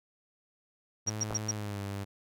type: tone with pitch glide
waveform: sawtooth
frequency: 107.4 to 99.63 Hz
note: A2 to G2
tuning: -41 to +29 cents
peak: -31 dBFS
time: 1.06-2.05 s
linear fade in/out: 20 ms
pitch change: -130 cents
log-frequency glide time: 1.51-1.8 s
type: tone bursts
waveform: sine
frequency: 5670 Hz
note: F8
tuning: 25 cents sharp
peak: -27 dBFS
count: 4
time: 1.07-1.512 s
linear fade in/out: 5 ms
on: 28 ms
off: 110 ms
type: clicks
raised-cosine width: 1 ms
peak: -21 dBFS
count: 2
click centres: 1.308 / 1.326 s
effects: none